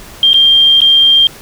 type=tone with dropouts; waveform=sine; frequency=3187 Hz; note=G7; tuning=28 cents sharp; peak=-4 dBFS; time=0.23-1.27 s; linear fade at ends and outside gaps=1 ms; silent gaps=0.332-0.342 / 0.805-0.817 s; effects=pink hiss -34 dBFS RMS until 1.41 s